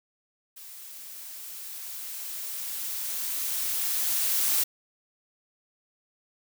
blue noise with level ramp, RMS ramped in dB -45 to -24 dBFS, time 0.56-4.64 s, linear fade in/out 10 ms, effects none

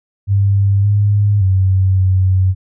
sine tone with pitch steps, 99.4 / 102.6 / 94.8 / 93.8 Hz, G2 / G#2 / F#2 / F#2, +25 / -21 / +43 / +24 cents, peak -9 dBFS, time 0.27-2.55 s, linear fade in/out 50 ms, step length 570 ms, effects none

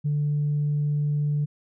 sine tone, 147.2 Hz, D3, 4 cents sharp, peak -20 dBFS, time 0.04-1.46 s, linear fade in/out 20 ms, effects tanh soft clip ceiling -18 dBFS

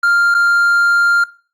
triangle tone with dropouts, 1397 Hz, F6, in tune, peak -8 dBFS, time 0.03-1.24 s, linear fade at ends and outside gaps 5 ms, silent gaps 0.343-0.347 s, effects noise-tail reverb RT60 0.4 s tail -20 dB re dry + Opus 48 kbps

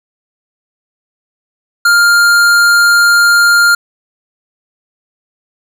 sine tone with tanh clipping, 1403 Hz, F6, 8 cents sharp, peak -7 dBFS, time 1.85-3.75 s, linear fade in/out 5 ms, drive 18 dB, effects none

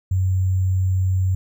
sine tone with sample-and-hold, 93.3 Hz, F#2, 15 cents sharp, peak -16 dBFS, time 0.11-1.35 s, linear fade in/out 5 ms, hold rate 7350 Hz, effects none

